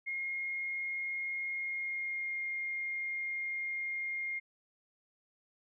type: tone with pitch glide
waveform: sine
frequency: 2143 to 2126 Hz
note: C7 to C7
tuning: +41 to +27 cents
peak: -34 dBFS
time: 0.06-4.4 s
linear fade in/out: 20 ms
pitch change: -14 cents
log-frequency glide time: 1.52-2.42 s
effects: none